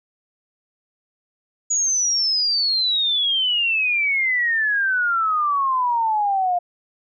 sine exponential sweep, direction down, 6870 to 698.5 Hz, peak -17 dBFS, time 1.7-6.59 s, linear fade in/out 10 ms, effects none

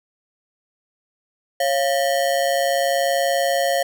square ring-modulated tone, 621 Hz, D#5, 3 cents flat, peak -15 dBFS, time 1.6-3.83 s, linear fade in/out 5 ms, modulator 70.3 Hz, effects none

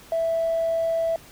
triangle tone with tanh clipping, 659.3 Hz, E5, in tune, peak -20 dBFS, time 0.12-1.16 s, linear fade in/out 2 ms, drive 1 dB, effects pink hiss -48 dBFS RMS until 1.31 s

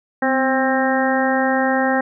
harmonic tone with a mistuned harmonic, 264.8 Hz, C4, 21 cents sharp, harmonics 1 / 2 / 3 / 4 / 5 / 6 / 7, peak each -20 / -21 / -21 / -29 / -29 / -25 / -24 dBFS, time 0.22-2.01 s, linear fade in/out 5 ms, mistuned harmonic 1, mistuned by -39 cents, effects none

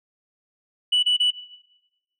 sine tone bursts, 2960 Hz, F#7, in tune, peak -14 dBFS, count 3, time 0.92-1.308 s, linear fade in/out 10 ms, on 110 ms, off 29 ms, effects noise-tail reverb RT60 1.0 s tail -19 dB re dry + tanh soft clip ceiling -14 dBFS

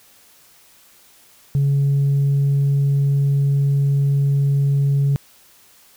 sine tone, 140 Hz, C#3, 18 cents sharp, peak -12 dBFS, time 1.55-5.16 s, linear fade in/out 0 ms, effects tanh soft clip ceiling -12 dBFS + white hiss -51 dBFS RMS until 5.96 s

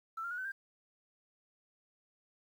triangle tone with pitch steps, 1328 / 1389.2 / 1453.2 / 1520.2 / 1590.3 Hz, E6 / F6 / F#6 / F#6 / G6, +12 / -10 / -32 / +46 / +24 cents, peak -33 dBFS, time 0.17-0.52 s, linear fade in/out 10 ms, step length 70 ms, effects tanh soft clip ceiling -35 dBFS + 11-bit

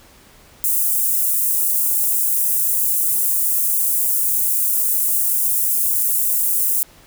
white high-pass noise, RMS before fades -18 dBFS, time 0.64-6.83 s, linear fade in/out 0 ms, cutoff 8900 Hz, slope 24 dB/octave, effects pink hiss -48 dBFS RMS until 7.06 s

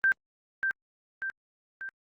sine tone with echo, 1568 Hz, G6, in tune, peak -20 dBFS, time 0.04-0.12 s, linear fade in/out 0 ms, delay 590 ms, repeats 3, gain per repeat -5 dB, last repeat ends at 1.89 s, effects Opus 32 kbps

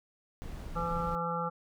brown noise, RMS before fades -40 dBFS, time 0.42-1.15 s, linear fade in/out 0 ms
harmonic tone, 169.2 Hz, E3, 45 cents sharp, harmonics 1 / 3 / 5 / 7 / 8, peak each -37 / -37 / -37 / -37 / -37 dBFS, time 0.75-1.5 s, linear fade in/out 20 ms
effects none

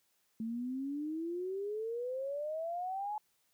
sine exponential sweep, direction up, 220 to 859 Hz, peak -35 dBFS, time 0.4-3.18 s, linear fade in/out 2 ms, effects white hiss -75 dBFS RMS until 3.53 s + high-pass 60 Hz 12 dB/octave

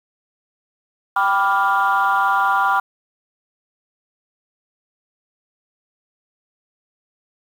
sine chord, G dominant seventh, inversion none, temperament equal with one note detuned, 784 / 987.8 / 1174.7 / 1403.4 Hz, G5 / B5 / D6 / F6, 0 / 0 / 0 / +8 cents, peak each -19 dBFS, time 1.16-2.8 s, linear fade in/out 5 ms, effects tanh soft clip ceiling -8 dBFS + 7-bit

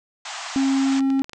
pink band-pass noise, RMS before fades -33 dBFS, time 0.25-1 s, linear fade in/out 5 ms, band 660 to 8000 Hz, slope 96 dB/octave
triangle tone, 270 Hz, C#4, 45 cents flat, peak -15 dBFS, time 0.56-1.22 s, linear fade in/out 0 ms
clicks, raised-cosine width 0.2 ms, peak -20 dBFS, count 7, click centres 0.968 / 1.006 / 1.103 / 1.194 / 1.244 / 1.295 / 1.333 s
effects none

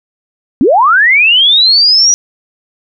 sine linear sweep, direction up, 215.4 to 5860 Hz, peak -4 dBFS, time 0.61-2.14 s, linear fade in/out 0 ms, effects none

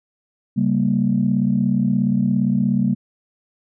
sine chord, G diminished, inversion second, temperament equal with one note detuned, 137.79 / 196 / 233.1 Hz, Db3 / G3 / Bb3, -10 / 0 / 0 cents, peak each -22 / -18 / -19 dBFS, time 0.56-2.95 s, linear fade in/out 20 ms, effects tanh soft clip ceiling -6 dBFS

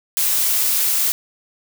blue noise, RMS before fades -18 dBFS, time 0.17-1.12 s, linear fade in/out 0 ms, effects none

